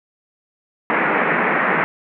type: band-pass noise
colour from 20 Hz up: white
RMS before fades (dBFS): -18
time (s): 0.9-1.84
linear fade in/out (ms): 0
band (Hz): 160 to 2200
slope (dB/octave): 48
effects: none